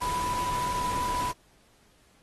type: tone in noise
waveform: sine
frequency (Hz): 990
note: B5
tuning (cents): +4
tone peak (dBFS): -27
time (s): 0.01-1.32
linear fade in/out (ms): 10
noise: pink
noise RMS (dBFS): -36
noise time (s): 0.01-1.32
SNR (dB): +6
effects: pink hiss -63 dBFS RMS until 2.22 s + AAC 32 kbps